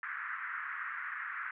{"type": "band-pass noise", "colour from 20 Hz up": "white", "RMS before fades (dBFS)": -40, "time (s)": [0.03, 1.51], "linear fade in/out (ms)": 2, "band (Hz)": [1200, 1900], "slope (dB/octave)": 48, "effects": []}